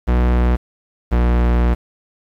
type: tone pair in turn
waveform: 45% pulse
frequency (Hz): 60.9 / 59.82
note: B1 / A#1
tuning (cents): -24 / +45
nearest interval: unison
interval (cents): 31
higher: first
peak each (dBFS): -12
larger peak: neither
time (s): 0.07-0.57 / 1.11-1.75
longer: second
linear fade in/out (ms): 20
effects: low-pass 2000 Hz 12 dB/octave + 7-bit